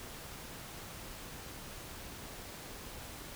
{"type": "silence", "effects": ["pink hiss -47 dBFS RMS until 3.35 s"]}